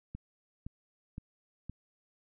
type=click train; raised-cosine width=5 ms; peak=-28 dBFS; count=4; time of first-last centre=0.15-1.696 s; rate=1.94 Hz; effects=none